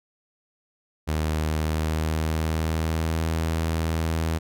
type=tone with pitch glide; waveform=sawtooth; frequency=77.78 to 81.04 Hz; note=D#2 to E2; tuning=0 to -29 cents; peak=-19 dBFS; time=1.07-4.39 s; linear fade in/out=20 ms; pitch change=+71 cents; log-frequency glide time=1.44-3.26 s; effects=none